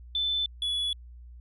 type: tone pair in turn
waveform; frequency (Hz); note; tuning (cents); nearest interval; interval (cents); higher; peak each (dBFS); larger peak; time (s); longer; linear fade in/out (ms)
sine / triangle; 3520 / 3404; A7 / G#7; 0 / +42; minor second; 58; first; -25; neither; 0.15-0.46 / 0.62-0.93; neither; 2
effects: added 60 Hz sine -44 dBFS peak until 1.4 s + resampled to 32000 Hz